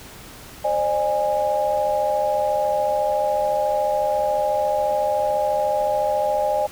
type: tone cluster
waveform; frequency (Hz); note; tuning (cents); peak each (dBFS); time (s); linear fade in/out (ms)
sine; 530 / 604 / 824; C5 / D5 / G#5; +22 / +48 / -14; -26 / -21 / -22; 0.64-6.67; 10
effects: pink hiss -41 dBFS RMS until 6.71 s

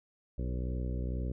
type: harmonic tone with a mistuned harmonic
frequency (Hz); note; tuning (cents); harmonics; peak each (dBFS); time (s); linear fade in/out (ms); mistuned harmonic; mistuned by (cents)
62.1; B1; +10; 1 / 2 / 3 / 4 / 5 / 6 / 7 / 8 / 9; -33 / -39 / -43 / -45 / -47 / -49 / -50 / -51 / -52; 0.38-1.32; 5; 8; +15
effects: none

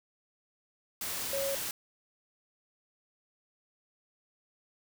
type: tone in noise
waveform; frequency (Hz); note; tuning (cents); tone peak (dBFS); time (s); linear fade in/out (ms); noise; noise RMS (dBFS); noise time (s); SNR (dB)
sine; 551; C#5; -11; -31; 1.33-1.55; 2; white; -36; 1.01-1.71; +2
effects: none

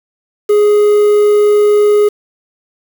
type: tone with quantisation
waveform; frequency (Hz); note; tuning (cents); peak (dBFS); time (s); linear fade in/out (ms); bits
triangle; 416.5; G#4; +5; -4; 0.49-2.09; 10; 5
effects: none

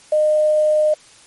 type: tone with quantisation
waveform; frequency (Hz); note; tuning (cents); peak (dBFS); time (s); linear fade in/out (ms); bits
sine; 611; D#5; -32; -12; 0.12-0.94; 5; 6
effects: white hiss -47 dBFS RMS until 1.26 s + MP3 48 kbps

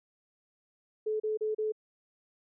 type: tone bursts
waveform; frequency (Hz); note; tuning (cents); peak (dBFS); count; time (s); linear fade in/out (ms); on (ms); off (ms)
sine; 431.4; A4; -34; -28; 4; 1.06-1.722; 10; 140; 34
effects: none

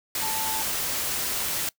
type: tone in noise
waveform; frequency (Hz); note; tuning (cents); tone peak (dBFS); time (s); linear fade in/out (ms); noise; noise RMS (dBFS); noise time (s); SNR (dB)
sine; 880; A5; 0; -31; 0.22-0.62; 2; white; -28; 0.15-1.69; -6
effects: noise-tail reverb RT60 0.1 s tail -22 dB re dry

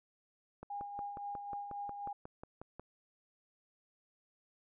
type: click train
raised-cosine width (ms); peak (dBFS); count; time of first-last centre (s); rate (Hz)
1; -32; 13; 0.63-2.796; 5.54
type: tone with tremolo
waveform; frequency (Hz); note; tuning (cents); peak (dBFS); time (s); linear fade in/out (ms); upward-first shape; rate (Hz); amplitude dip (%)
sine; 812; G#5; -39; -38; 0.7-2.13; 5; sine; 3.8; 45
effects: none

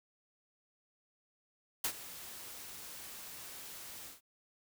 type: noise with ADSR envelope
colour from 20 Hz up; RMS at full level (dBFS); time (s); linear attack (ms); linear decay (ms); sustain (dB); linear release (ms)
white; -32; 1.84-4.21; 5; 74; -16; 150
effects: none

